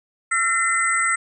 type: tone cluster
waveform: sine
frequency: 1358 / 1824 / 2043 / 8080 Hz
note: F6 / A#6 / C7 / B8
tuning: -49 / -38 / -42 / +39 cents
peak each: -21 / -26 / -22 / -25 dBFS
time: 0.31-1.16 s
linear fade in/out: 10 ms
effects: none